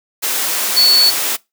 sine tone in noise, 4435 Hz, C#8, in tune, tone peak -7 dBFS, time 0.76-1.11 s, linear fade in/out 20 ms, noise white, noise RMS -18 dBFS, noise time 0.22-1.37 s, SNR +8 dB, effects noise-tail reverb RT60 0.2 s tail -22 dB re dry + high-pass 300 Hz 12 dB/octave

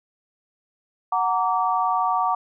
sine chord, Gb augmented, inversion none, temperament just, 740 / 925 / 1156.2 Hz, Gb5 / Bb5 / D6, 0 / -14 / -27 cents, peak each -23 / -24 / -23 dBFS, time 1.12-2.35 s, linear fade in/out 5 ms, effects none

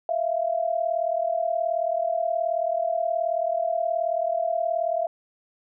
sine tone pair together, 651.3 / 690 Hz, E5 / F5, -21 / -21 cents, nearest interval minor second, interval 100 cents, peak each -25 dBFS, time 0.09-5.07 s, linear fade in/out 2 ms, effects none

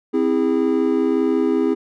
triangle chord, C augmented, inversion none, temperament just, 261.6 / 327 / 408.8 Hz, C4 / E4 / G#4, 0 / -14 / -27 cents, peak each -18 dBFS, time 0.13-1.75 s, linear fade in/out 20 ms, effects none

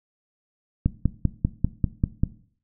click train, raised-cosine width 5 ms, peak -7 dBFS, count 8, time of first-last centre 0.86-2.235 s, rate 5.09 Hz, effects noise-tail reverb RT60 0.5 s tail -17 dB re dry

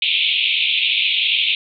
white band-pass noise, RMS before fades -18 dBFS, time 0.02-1.55 s, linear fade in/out 2 ms, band 2300 to 3700 Hz, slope 96 dB/octave, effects none

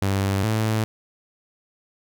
sawtooth tone pair in turn, 98 / 109.53 Hz, G2 / A2, 0 / -7 cents, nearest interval major second, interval 193 cents, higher second, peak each -16 dBFS, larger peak neither, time 0.02-0.43 / 0.43-0.84 s, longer neither, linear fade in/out 0 ms, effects none

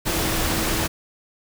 sine tone in noise, 323.6 Hz, E4, 32 cents flat, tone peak -31 dBFS, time 0.05-0.88 s, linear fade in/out 20 ms, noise pink, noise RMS -23 dBFS, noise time 0.05-0.88 s, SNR -11 dB, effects none

